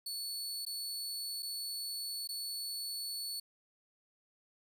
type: tone with dropouts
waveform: sawtooth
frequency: 4435 Hz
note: C#8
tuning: in tune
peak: -35 dBFS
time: 0.06-3.4 s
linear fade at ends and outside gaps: 5 ms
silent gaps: 0.652-0.664 / 1.424-1.428 / 2.275-2.289 s
effects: none